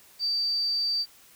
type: tone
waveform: sine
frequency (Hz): 4642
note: D8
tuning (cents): -21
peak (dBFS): -24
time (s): 0.19-1.06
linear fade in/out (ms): 50
effects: white hiss -55 dBFS RMS until 1.35 s